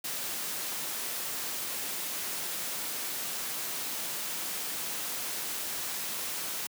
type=noise; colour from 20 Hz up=white; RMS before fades=-35 dBFS; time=0.04-6.67 s; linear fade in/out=5 ms; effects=high-pass 150 Hz 12 dB/octave